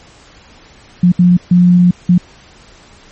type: tone bursts at uneven times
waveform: sine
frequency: 177.7 Hz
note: F3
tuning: 30 cents sharp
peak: -4 dBFS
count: 4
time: 1.03-1.12 / 1.19-1.37 / 1.51-1.91 / 2.09-2.18 s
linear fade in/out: 5 ms
effects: pink hiss -42 dBFS RMS until 3.11 s + MP3 32 kbps